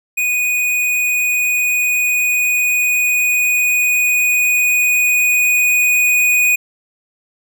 square tone with level ramp, 2477 Hz, D#7, 8 cents flat, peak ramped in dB -15 to -11 dBFS, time 0.17-6.56 s, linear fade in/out 10 ms, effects none

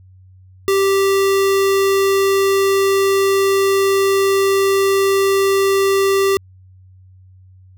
square tone, 391.3 Hz, G4, 3 cents flat, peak -13 dBFS, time 0.68-6.37 s, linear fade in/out 0 ms, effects added 93 Hz sine -42 dBFS peak until 7.77 s

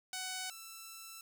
5% pulse tone pair in turn, 747 / 1331 Hz, F#5 / E6, +16 / +16 cents, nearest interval minor seventh, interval 1000 cents, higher second, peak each -27 / -36 dBFS, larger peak first, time 0.13-0.5 / 0.5-1.21 s, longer second, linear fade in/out 2 ms, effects none

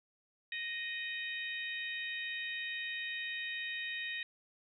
harmonic tone with a mistuned harmonic, 622.3 Hz, D#5, in tune, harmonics 3 / 4 / 5 / 6, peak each -40 / -42 / -48 / -44 dBFS, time 0.52-4.23 s, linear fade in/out 2 ms, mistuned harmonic 5, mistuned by -32 cents, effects none

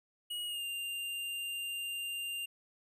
square tone with pitch glide, 2897 to 2793 Hz, F#7 to F7, -37 to -1 cents, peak -37 dBFS, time 0.3-2.46 s, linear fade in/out 10 ms, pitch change -64 cents, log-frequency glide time 0.46-0.64 s, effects none

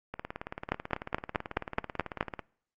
two click trains, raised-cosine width 0.5 ms, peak -21 / -11 dBFS, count 42 / 8, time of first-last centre 0.14-2.393 / 0.72-2.209 s, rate 18.2 / 4.7 Hz, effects noise-tail reverb RT60 0.6 s tail -23 dB re dry + Opus 48 kbps

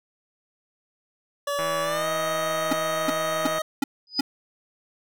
25% pulse tone with pitch glide, 571 to 626.3 Hz, D5 to D#5, -49 to +11 cents, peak -21 dBFS, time 1.47-3.62 s, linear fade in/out 5 ms, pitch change +160 cents, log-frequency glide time 1.82-2.07 s
click train, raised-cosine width 0.5 ms, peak -18 dBFS, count 326, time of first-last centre 1.59-3.584 s, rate 163 Hz
square tone bursts, 277.2 Hz, C#4, in tune, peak -20 dBFS, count 5, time 2.71-4.21 s, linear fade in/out 5 ms, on 20 ms, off 350 ms
sine tone with exponential growth, 4978 Hz, D#8, in tune, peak -19 dBFS, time 4.07-4.2 s, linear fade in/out 1 ms, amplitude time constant 27 ms
effects none

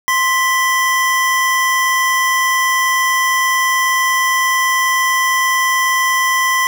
square tone pair together, 1046.5 / 1975.5 Hz, C6 / B6, 0 / 0 cents, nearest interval major seventh, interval 1100 cents, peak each -16 dBFS, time 0.08-6.67 s, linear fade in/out 0 ms, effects none

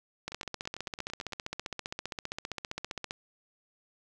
two click trains, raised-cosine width 0.2 ms, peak -24 / -18 dBFS, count 10 / 44, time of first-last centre 0.32-1.323 / 0.28-3.109 s, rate 8.97 / 15.2 Hz, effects none

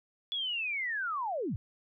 sine linear sweep, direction down, 3432 to 78.5 Hz, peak -31 dBFS, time 0.32-1.56 s, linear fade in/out 0 ms, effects none

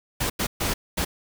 pink noise bursts at uneven times, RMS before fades -25 dBFS, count 4, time 0.2-0.3 / 0.39-0.47 / 0.6-0.74 / 0.97-1.05 s, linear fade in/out 10 ms, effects none

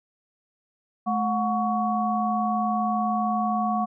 sine tone cluster, 216.1 / 727 / 1120 Hz, A3 / F#5 / C#6, -31 / -31 / +18 cents, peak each -26 / -25 / -28 dBFS, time 1.06-3.86 s, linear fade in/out 20 ms, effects none

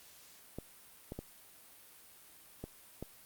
clicks, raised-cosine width 2 ms, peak -27 dBFS, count 5, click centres 0.586 / 1.121 / 1.19 / 2.64 / 3.026 s, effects white hiss -58 dBFS RMS until 3.25 s + Opus 48 kbps

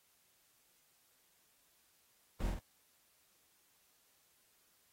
brown noise with echo, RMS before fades -36 dBFS, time 2.4-2.5 s, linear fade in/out 5 ms, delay 46 ms, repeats 2, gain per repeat -3 dB, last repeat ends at 2.592 s, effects white hiss -72 dBFS RMS until 4.92 s + AAC 48 kbps

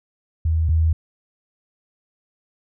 sine tone pair in turn, 80.4 / 80.4 Hz, E2 / E2, -43 / -43 cents, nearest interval unison, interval 0 cents, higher neither, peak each -16 / -14 dBFS, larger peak second, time 0.45-0.69 / 0.69-0.93 s, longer neither, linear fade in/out 5 ms, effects none

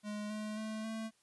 square tone with pitch steps, 209.2 / 213.3 / 217.6 / 221.9 Hz, G#3 / G#3 / A3 / A3, +13 / +46 / -19 / +15 cents, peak -39 dBFS, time 0.03-1.11 s, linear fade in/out 50 ms, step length 270 ms, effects white hiss -72 dBFS RMS until 1.22 s + resampled to 24000 Hz

